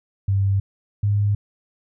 sine tone pair in turn, 98.2 / 102.49 Hz, G2 / G#2, +4 / -22 cents, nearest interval minor second, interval 74 cents, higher second, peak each -16 dBFS, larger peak neither, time 0.28-0.6 / 1.03-1.35 s, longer neither, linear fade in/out 5 ms, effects none

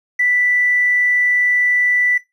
triangle tone, 1975.5 Hz, B6, in tune, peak -9 dBFS, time 0.19-2.18 s, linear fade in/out 10 ms, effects noise-tail reverb RT60 0.2 s tail -21 dB re dry + tanh soft clip ceiling -10 dBFS

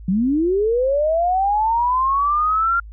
sine linear sweep, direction up, 175.2 to 1396.9 Hz, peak -15 dBFS, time 0.08-2.8 s, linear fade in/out 5 ms, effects added 53 Hz sine -34 dBFS peak until 2.92 s

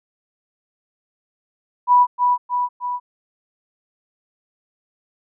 sine tone with echo, 983 Hz, B5, 8 cents flat, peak -9 dBFS, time 1.87-2.07 s, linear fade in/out 50 ms, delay 310 ms, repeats 3, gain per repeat -4 dB, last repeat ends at 3 s, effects none

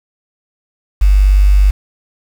sine tone with quantisation, 49 Hz, G1, in tune, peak -5 dBFS, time 1.01-1.71 s, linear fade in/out 10 ms, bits 5, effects none

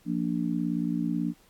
harmonic tone, 58.3 Hz, A#1, 1 cent sharp, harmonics 3 / 4 / 5, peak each -30 / -30 / -30 dBFS, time 0.05-1.34 s, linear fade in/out 50 ms, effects pink hiss -61 dBFS RMS until 1.49 s + AAC 64 kbps

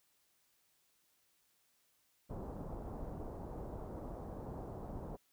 pink low-pass noise, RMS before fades -45 dBFS, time 2.29-5.17 s, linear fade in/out 20 ms, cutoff 900 Hz, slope 24 dB/octave, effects white hiss -75 dBFS RMS until 5.32 s

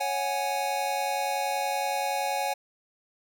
square chord, C# suspended fourth, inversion none, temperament equal, 554.4 / 740 / 830.6 Hz, C#5 / F#5 / G#5, 0 / 0 / 0 cents, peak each -34 / -32 / -30 dBFS, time 0-2.54 s, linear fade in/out 10 ms, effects none

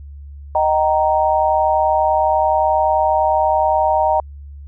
sine chord, Eb major, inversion none, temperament equal with one note detuned, 622.3 / 771.4 / 932.3 Hz, Eb5 / G5 / Bb5, 0 / -28 / 0 cents, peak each -17 dBFS, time 0.55-4.2 s, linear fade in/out 2 ms, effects added 71 Hz sine -32 dBFS peak until 4.67 s

